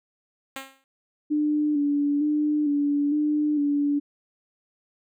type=tone with exponential decay; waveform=5% pulse; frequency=268.7 Hz; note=C4; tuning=46 cents sharp; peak=-19 dBFS; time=0.56-0.84 s; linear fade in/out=1 ms; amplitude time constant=60 ms
type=tone with vibrato; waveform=sine; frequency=293.7 Hz; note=D4; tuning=in tune; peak=-20 dBFS; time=1.3-4 s; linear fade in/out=20 ms; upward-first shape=square; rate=1.1 Hz; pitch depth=33 cents each way
effects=none